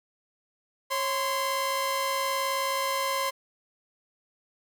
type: tone pair together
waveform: sawtooth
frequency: 547 / 1035 Hz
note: C#5 / C6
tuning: -23 / -19 cents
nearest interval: major seventh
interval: 1104 cents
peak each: -27 / -24 dBFS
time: 0.9-3.31 s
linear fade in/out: 20 ms
effects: none